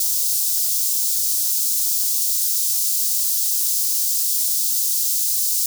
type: high-pass noise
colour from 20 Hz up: white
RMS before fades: -20 dBFS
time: 0-5.66 s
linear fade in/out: 2 ms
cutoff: 4900 Hz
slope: 24 dB/octave
effects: none